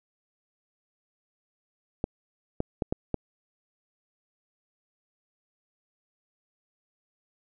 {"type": "clicks", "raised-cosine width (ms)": 2, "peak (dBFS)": -13, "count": 5, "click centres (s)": [2.041, 2.604, 2.822, 2.925, 3.143], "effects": []}